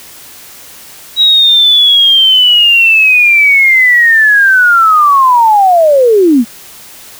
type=linear sweep; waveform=sine; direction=down; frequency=3864 to 215.7 Hz; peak=-3 dBFS; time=1.16-6.45 s; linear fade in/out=50 ms; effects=white hiss -33 dBFS RMS until 7.19 s